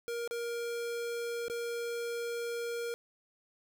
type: tone with dropouts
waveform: square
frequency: 470.4 Hz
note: A#4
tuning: 16 cents sharp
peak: -35 dBFS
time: 0.08-2.94 s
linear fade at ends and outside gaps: 0 ms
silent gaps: 0.276-0.31 / 1.482-1.499 s
effects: none